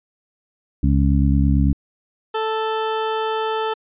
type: harmonic tone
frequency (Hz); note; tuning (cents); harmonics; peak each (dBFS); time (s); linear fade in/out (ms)
69; C#2; -7; 1 / 2 / 3 / 4; -16 / -19 / -21 / -22; 0.83-1.73; 5
type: tone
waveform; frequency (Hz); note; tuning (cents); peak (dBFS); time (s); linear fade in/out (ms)
20% pulse; 440; A4; 0; -15; 2.34-3.74; 10
effects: resampled to 8000 Hz